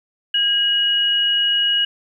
sine tone pair together, 1627.6 / 2900 Hz, G#6 / F#7, -35 / -35 cents, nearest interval minor seventh, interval 1000 cents, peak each -25 / -15 dBFS, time 0.34-1.85 s, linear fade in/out 5 ms, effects 9-bit

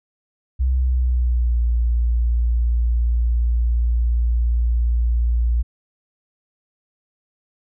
sine tone with pitch glide, 64.3 to 58.62 Hz, C2 to A#1, -30 to +10 cents, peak -15 dBFS, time 0.59-5.63 s, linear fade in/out 20 ms, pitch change -160 cents, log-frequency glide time 0.73-1.61 s, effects none

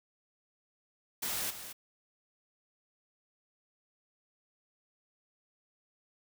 white noise with echo, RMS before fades -35 dBFS, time 1.22-1.51 s, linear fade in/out 10 ms, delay 220 ms, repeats 1, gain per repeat -10 dB, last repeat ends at 1.73 s, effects none

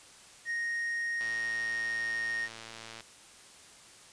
triangle tone with pitch glide, 1864.7 to 1854 Hz, A#6 to A#6, 0 to -10 cents, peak -29 dBFS, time 0.45-2.49 s, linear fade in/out 50 ms, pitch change -10 cents, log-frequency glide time 1.16-2.18 s
click train, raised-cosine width 0.2 ms, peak -27 dBFS, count 204, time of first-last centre 1.21-3.006 s, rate 113 Hz
effects white hiss -54 dBFS RMS until 4.12 s + resampled to 22050 Hz

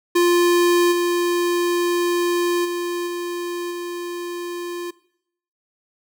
square tone with level steps, 349.2 Hz, F4, in tune, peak -14 / -18 / -23 / -25 / -27 dBFS, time 0.15-4.91 s, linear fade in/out 10 ms, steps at 0.91 / 2.64 / 3.06 / 3.7 s, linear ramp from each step 20 ms, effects noise-tail reverb RT60 0.7 s tail -20 dB re dry

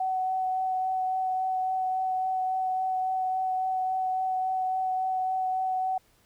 sine tone with vibrato, 750 Hz, F#5, 23 cents sharp, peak -25 dBFS, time 0-5.98 s, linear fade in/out 5 ms, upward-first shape sine, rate 3.6 Hz, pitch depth 10 cents each way, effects pink hiss -64 dBFS RMS until 6.25 s

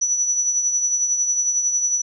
sine tone with tremolo, 5920 Hz, F#8, in tune, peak -15 dBFS, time 0.01-2.02 s, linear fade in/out 10 ms, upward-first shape triangle, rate 11 Hz, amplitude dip 55%, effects none

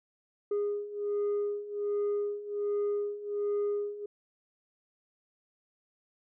sine beating tone pair, 410 / 411.3 Hz, G#4 / G#4, -22 / -17 cents, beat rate 1.3 Hz, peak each -32 / -29 dBFS, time 0.51-4.06 s, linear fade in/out 5 ms, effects tanh soft clip ceiling -26 dBFS

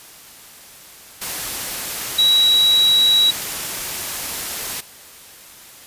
sine tone in noise, 3883 Hz, B7, 30 cents flat, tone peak -11 dBFS, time 2.18-3.31 s, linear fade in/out 10 ms, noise white, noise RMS -26 dBFS, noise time 1.21-4.81 s, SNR +12 dB, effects white hiss -42 dBFS RMS until 5.86 s + resampled to 32000 Hz

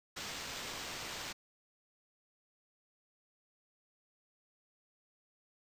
blue noise with sample-and-hold, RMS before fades -43 dBFS, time 0.16-1.33 s, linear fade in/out 10 ms, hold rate 11025 Hz, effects resampled to 32000 Hz

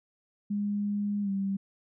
sine tone with pitch glide, 204.8 to 195.66 Hz, G#3 to G3, -24 to -3 cents, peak -27 dBFS, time 0.5-1.57 s, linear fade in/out 10 ms, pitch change -79 cents, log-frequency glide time 1.22-1.3 s, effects none

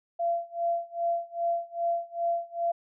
sine tone with tremolo, 683 Hz, F5, 39 cents flat, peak -23 dBFS, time 0.19-2.72 s, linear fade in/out 10 ms, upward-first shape sine, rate 2.5 Hz, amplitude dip 95%, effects none

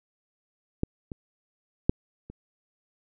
clicks, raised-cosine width 3 ms, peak -12 / -23 / -6 / -28 dBFS, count 4, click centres 0.834 / 1.118 / 1.895 / 2.3 s, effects none

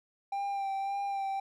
triangle tone with vibrato, 790 Hz, G5, 13 cents sharp, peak -29 dBFS, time 0.32-1.4 s, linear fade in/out 5 ms, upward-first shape sine, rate 1.8 Hz, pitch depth 23 cents each way, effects none

